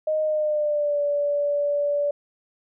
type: tone with pitch glide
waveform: sine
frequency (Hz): 620 to 578.5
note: D#5 to D5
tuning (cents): -6 to -26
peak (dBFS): -20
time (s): 0.07-2.11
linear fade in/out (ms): 5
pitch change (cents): -120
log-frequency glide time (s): 0.22-1.01
effects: none